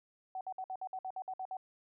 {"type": "tone bursts", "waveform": "sine", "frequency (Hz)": 753, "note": "F#5", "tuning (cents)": 30, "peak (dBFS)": -37, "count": 11, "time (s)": [0.35, 1.569], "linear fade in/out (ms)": 2, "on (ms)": 59, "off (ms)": 57, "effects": []}